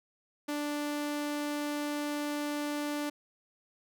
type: tone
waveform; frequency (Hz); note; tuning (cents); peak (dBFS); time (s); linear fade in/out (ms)
sawtooth; 293.7; D4; 0; -28; 0.48-3.1; 10
effects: none